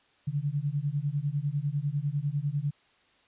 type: beating tone pair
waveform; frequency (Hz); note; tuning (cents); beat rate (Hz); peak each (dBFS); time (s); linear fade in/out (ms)
sine; 139.5 / 149.5; C#3 / D3; +11 / +31; 10; -30; 0.27-2.71; 10
effects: white hiss -64 dBFS RMS until 3.27 s + resampled to 8000 Hz